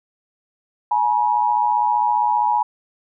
sine tone pair together, 845.8 / 961 Hz, G#5 / B5, +31 / -48 cents, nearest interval major second, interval 221 cents, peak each -18 dBFS, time 0.91-2.63 s, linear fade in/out 5 ms, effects none

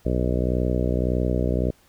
harmonic tone, 61.74 Hz, B1, in tune, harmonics 1 / 2 / 3 / 4 / 5 / 6 / 7 / 8 / 9 / 10, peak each -24 / -27 / -29 / -30 / -31 / -32 / -32 / -33 / -34 / -34 dBFS, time 0.05-1.71 s, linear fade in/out 10 ms, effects pink hiss -58 dBFS RMS until 1.88 s

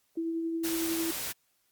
sine tone with tremolo, 329.6 Hz, E4, in tune, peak -28 dBFS, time 0.17-1.11 s, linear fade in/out 5 ms, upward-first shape triangle, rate 11 Hz, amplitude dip 30%
white noise, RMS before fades -35 dBFS, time 0.63-1.33 s, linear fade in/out 20 ms
effects white hiss -72 dBFS RMS until 1.71 s + Opus 48 kbps

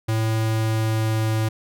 square tone with pitch glide, 111 to 110.17 Hz, A2 to A2, +16 to +3 cents, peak -20 dBFS, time 0.08-1.49 s, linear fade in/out 10 ms, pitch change -13 cents, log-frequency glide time 0.35-1.29 s, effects none

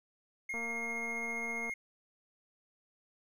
triangle tone with tremolo, 2144 Hz, C7, 42 cents sharp, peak -33 dBFS, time 0.49-1.74 s, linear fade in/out 5 ms, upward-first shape triangle, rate 15 Hz, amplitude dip 25%
click train, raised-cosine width 1 ms, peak -32 dBFS, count 268, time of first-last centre 0.54-1.696 s, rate 231 Hz
effects none

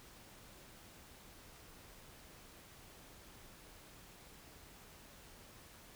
silence, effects pink hiss -58 dBFS RMS until 5.95 s

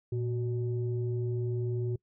sine tone pair together, 116.54 / 370 Hz, A#2 / F#4, 0 / 0 cents, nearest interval octave + minor sixth, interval 2000 cents, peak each -29 / -34 dBFS, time 0.12-1.96 s, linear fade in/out 5 ms, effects noise-tail reverb RT60 0.1 s tail -25 dB re dry + tanh soft clip ceiling -22 dBFS

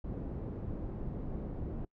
pink low-pass noise, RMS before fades -39 dBFS, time 0.04-1.85 s, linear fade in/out 5 ms, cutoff 390 Hz, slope 12 dB/octave, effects noise-tail reverb RT60 0.1 s tail -24 dB re dry

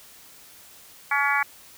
harmonic tone, 283.1 Hz, C#4, 37 cents sharp, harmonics 3 / 4 / 5 / 6 / 7 / 8, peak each -27 / -27 / -27 / -27 / -27 / -27 dBFS, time 1.11-1.43 s, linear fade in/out 5 ms, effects white hiss -49 dBFS RMS until 1.77 s

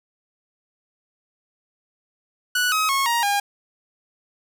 sawtooth tone with pitch steps, 1476 / 1270.2 / 1093 / 940.6 / 809.5 Hz, F#6 / D#6 / C#6 / A#5 / G#5, -5 / +35 / -25 / +15 / -45 cents, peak -15 dBFS, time 2.55-3.4 s, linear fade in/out 5 ms, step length 170 ms, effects none

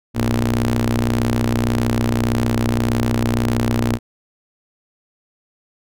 sawtooth ring-modulated tone, 61.74 Hz, B1, in tune, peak -9 dBFS, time 0.14-3.99 s, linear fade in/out 50 ms, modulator 172 Hz, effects none

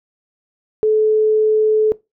sine tone, 432.1 Hz, A4, 31 cents flat, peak -11 dBFS, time 0.83-1.92 s, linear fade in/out 0 ms, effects noise-tail reverb RT60 0.2 s tail -19 dB re dry

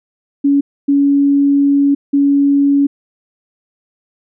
sine tone bursts at uneven times, 281.6 Hz, C#4, 27 cents sharp, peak -8 dBFS, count 3, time 0.44-0.61 / 0.88-1.95 / 2.13-2.87 s, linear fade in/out 10 ms, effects none

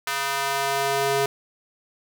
square tone with high-pass filter sweep, 138.3 Hz, C#3, 4 cents flat, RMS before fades -24 dBFS, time 0.07-1.26 s, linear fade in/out 2 ms, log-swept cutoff 1300 to 410 Hz, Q 1.2, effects none

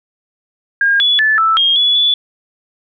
sine tone with pitch steps, 1618 / 3415 / 1741 / 1319 / 3236 / 3410 / 3448 Hz, G#6 / G#7 / A6 / E6 / G#7 / G#7 / A7, -46 / +48 / -19 / +1 / -46 / +45 / -36 cents, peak -9 dBFS, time 0.81-2.14 s, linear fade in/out 2 ms, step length 190 ms, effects none

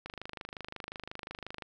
click train, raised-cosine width 0.3 ms, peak -24 dBFS, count 41, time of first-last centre 0.06-1.623 s, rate 25.6 Hz, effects none

